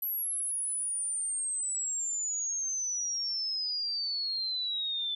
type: exponential sweep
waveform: sine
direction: down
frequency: 11840 to 3500 Hz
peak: -30 dBFS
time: 0.02-5.15 s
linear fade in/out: 5 ms
effects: none